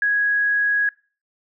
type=tone; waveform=sine; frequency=1661.2 Hz; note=G#6; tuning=in tune; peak=-16 dBFS; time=0.02-0.89 s; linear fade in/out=2 ms; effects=noise-tail reverb RT60 0.4 s tail -24 dB re dry